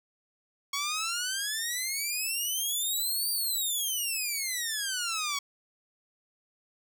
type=exponential two-way sweep; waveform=10% pulse; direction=up then down; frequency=1108 to 4699 to 1108 Hz; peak=-21 dBFS; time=0.73-5.39 s; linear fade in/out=5 ms; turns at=3.31 s; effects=none